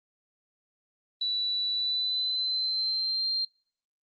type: tone with pitch glide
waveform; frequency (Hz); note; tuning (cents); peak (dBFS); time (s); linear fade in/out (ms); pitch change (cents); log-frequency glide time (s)
sine; 3951 to 4179; B7 to C8; 0 to -3; -26; 1.21-3.45; 5; +97; 1.73-3.29
effects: noise-tail reverb RT60 0.5 s tail -26 dB re dry + Opus 24 kbps